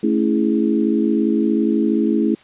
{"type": "chord", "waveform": "sine", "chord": "A major seventh", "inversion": "none", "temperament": "equal", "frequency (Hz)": [220, 277.2, 329.6, 415.3], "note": ["A3", "C#4", "E4", "G#4"], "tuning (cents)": [0, 0, 0, 0], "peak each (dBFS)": [-18, -21, -19, -24], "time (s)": [0.03, 2.35], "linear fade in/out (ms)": 5, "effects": ["white hiss -48 dBFS RMS until 2.43 s", "resampled to 8000 Hz"]}